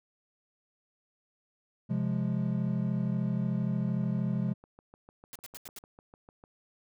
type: chord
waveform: triangle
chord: F minor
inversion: second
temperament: equal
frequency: 130.81 / 174.61 / 207.7 Hz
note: C3 / F3 / Ab3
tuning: 0 / 0 / 0 cents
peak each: -30 dBFS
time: 1.89-4.54 s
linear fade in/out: 20 ms
type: click train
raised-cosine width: 1 ms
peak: -38 dBFS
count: 18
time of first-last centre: 3.89-6.439 s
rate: 6.67 Hz
type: noise bursts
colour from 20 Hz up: white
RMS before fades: -44 dBFS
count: 5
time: 5.33-5.787 s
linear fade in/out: 0 ms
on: 25 ms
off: 83 ms
effects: none